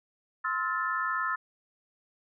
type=chord; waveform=sine; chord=F major seventh; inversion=second; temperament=equal with one note detuned; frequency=1046.5 / 1296.6 / 1396.9 / 1760 Hz; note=C6 / E6 / F6 / A6; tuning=0 / -29 / 0 / 0 cents; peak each=-34 / -31 / -35 / -33 dBFS; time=0.44-1.36 s; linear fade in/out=10 ms; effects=none